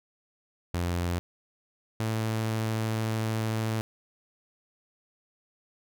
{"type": "tone pair in turn", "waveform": "sawtooth", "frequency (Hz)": [87.31, 110.83], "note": ["F2", "A2"], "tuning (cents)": [0, 13], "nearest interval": "major third", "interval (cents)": 413, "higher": "second", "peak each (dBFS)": -23, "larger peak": "neither", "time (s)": [[0.74, 1.19], [2, 3.81]], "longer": "second", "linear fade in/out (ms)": 0, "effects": []}